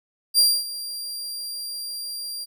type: tone with ADSR envelope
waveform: sawtooth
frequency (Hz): 4758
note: D8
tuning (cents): +22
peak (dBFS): -10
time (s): 0.34-2.46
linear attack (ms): 46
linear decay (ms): 250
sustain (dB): -17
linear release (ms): 31
effects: none